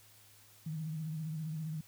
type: tone with vibrato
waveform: sine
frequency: 157.3 Hz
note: D#3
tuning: 19 cents sharp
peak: -36 dBFS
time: 0.66-1.81 s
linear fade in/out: 5 ms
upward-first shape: triangle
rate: 15 Hz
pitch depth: 73 cents each way
effects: added 104 Hz sine -66 dBFS peak until 1.87 s + white hiss -61 dBFS RMS until 1.87 s